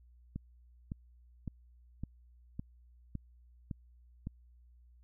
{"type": "click train", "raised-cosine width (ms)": 5, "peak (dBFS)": -26, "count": 8, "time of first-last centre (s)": [0.36, 4.271], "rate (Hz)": 1.79, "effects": ["added 60 Hz sine -58 dBFS peak until 5.03 s"]}